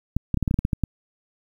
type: clicks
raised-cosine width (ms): 5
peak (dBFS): -9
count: 11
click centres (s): 0.166 / 0.343 / 0.373 / 0.427 / 0.478 / 0.511 / 0.542 / 0.59 / 0.651 / 0.732 / 0.837
effects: 8-bit